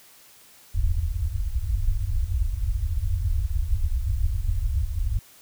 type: low-pass noise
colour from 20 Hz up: pink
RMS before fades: -24 dBFS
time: 0.74-5.19 s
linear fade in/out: 5 ms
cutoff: 100 Hz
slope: 96 dB/octave
effects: white hiss -52 dBFS RMS until 5.41 s